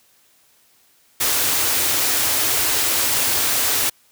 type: band-stop noise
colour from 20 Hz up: white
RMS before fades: -19 dBFS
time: 1.2-3.9 s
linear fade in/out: 10 ms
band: 140 to 240 Hz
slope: 96 dB/octave
effects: white hiss -57 dBFS RMS until 4.11 s + high-pass 60 Hz 12 dB/octave